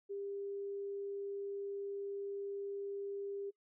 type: tone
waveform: sine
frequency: 399.4 Hz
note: G4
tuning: 32 cents sharp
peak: -39 dBFS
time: 0.09-3.51 s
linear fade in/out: 20 ms
effects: noise-tail reverb RT60 0.1 s tail -23 dB re dry